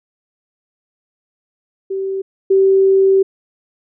sine tone pair in turn, 386.2 / 386.2 Hz, G4 / G4, -26 / -26 cents, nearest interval unison, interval 0 cents, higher neither, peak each -18 / -8 dBFS, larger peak second, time 1.9-2.22 / 2.5-3.23 s, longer second, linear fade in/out 10 ms, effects none

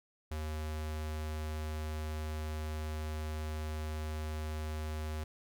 square tone with notch filter, 77.3 Hz, D#2, 11 cents flat, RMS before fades -38 dBFS, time 0.31-5.24 s, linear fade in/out 5 ms, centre 160 Hz, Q 1, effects none

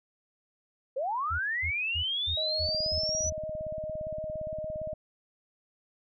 sine linear sweep, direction up, 493.9 to 6000 Hz, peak -28 dBFS, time 0.96-3.3 s, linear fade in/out 10 ms
sine tone bursts, 81 Hz, E2, 30 cents flat, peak -32 dBFS, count 7, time 1.3-3.324 s, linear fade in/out 20 ms, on 92 ms, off 230 ms
sine tone with vibrato, 622.3 Hz, D#5, in tune, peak -33 dBFS, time 2.37-4.94 s, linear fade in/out 5 ms, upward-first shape triangle, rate 6.6 Hz, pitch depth 14 cents each way
click train, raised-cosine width 5 ms, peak -31 dBFS, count 40, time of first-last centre 2.69-4.931 s, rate 17.4 Hz
effects none

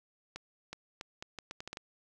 accelerating click train, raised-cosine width 0.2 ms, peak -24 dBFS, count 10, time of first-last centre 0.36-1.771 s, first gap 370 ms, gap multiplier 0.76, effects none

